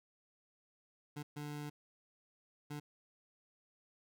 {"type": "tone bursts at uneven times", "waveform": "25% pulse", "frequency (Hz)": 147.6, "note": "D3", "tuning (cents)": 9, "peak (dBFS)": -38, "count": 3, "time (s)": [[1.16, 1.23], [1.36, 1.7], [2.7, 2.8]], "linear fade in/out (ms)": 10, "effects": []}